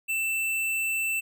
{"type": "tone", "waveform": "square", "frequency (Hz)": 2665, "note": "E7", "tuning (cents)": 18, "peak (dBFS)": -26, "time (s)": [0.08, 1.21], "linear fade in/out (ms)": 20, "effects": []}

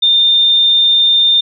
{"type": "tone", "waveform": "sine", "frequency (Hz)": 3614, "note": "A7", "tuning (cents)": 46, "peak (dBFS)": -7, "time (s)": [0.02, 1.41], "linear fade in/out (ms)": 10, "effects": []}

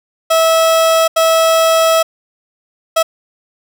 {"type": "tone bursts at uneven times", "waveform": "30% pulse", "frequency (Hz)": 651, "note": "E5", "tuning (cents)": -22, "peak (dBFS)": -6, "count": 3, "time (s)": [[0.3, 1.08], [1.16, 2.03], [2.96, 3.03]], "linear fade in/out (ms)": 10, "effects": []}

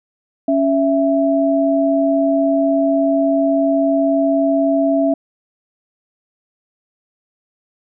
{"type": "tone pair together", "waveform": "sine", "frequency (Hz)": [278.3, 662], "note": ["C#4", "E5"], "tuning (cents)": [7, 7], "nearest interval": "octave + minor third", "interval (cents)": 1500, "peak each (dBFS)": -15, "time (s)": [0.48, 5.14], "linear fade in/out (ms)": 5, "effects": []}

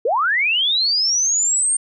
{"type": "linear sweep", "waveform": "sine", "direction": "up", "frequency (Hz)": [413.2, 8790], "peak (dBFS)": -15, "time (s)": [0.05, 1.77], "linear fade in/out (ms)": 5, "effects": []}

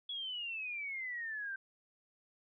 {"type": "exponential sweep", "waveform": "sine", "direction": "down", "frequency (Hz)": [3391, 1551], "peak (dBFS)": -38, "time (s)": [0.09, 1.56], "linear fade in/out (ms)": 5, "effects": []}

